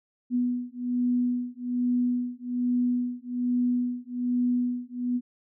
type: beating tone pair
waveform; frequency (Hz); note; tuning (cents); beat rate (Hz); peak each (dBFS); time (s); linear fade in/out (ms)
sine; 245.4 / 246.6; B3 / B3; -11 / -2; 1.2; -27; 0.3-5.21; 50
effects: none